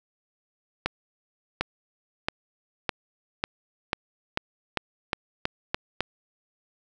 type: accelerating click train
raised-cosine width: 0.3 ms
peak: -8 dBFS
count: 12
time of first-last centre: 0.86-6.006 s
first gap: 750 ms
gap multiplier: 0.9
effects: none